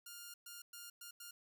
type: tone bursts at uneven times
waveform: 5% pulse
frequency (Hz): 1410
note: F6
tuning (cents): +16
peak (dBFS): -38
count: 5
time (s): 0.06-0.34 / 0.46-0.62 / 0.73-0.9 / 1.01-1.11 / 1.2-1.31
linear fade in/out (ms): 5
effects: none